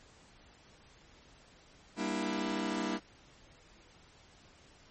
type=chord; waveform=sawtooth; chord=E half-diminished seventh; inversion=first; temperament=just; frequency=197.78 / 237.3 / 296.7 / 329.6 Hz; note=G3 / Bb3 / D4 / E4; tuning=+16 / +31 / +18 / 0 cents; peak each=-34 dBFS; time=1.96-3 s; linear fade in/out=50 ms; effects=pink hiss -60 dBFS RMS until 4.9 s + MP3 32 kbps